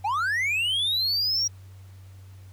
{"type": "linear sweep", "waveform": "triangle", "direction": "up", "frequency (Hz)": [763, 5710], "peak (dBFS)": -21, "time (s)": [0.04, 1.48], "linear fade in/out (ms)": 10, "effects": ["added 95 Hz sine -43 dBFS peak until 2.52 s", "pink hiss -59 dBFS RMS until 2.52 s"]}